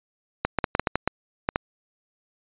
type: clicks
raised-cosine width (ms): 0.5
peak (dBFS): -6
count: 10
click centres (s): 0.45 / 0.587 / 0.642 / 0.751 / 0.796 / 0.872 / 0.956 / 1.076 / 1.489 / 1.559
effects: resampled to 8000 Hz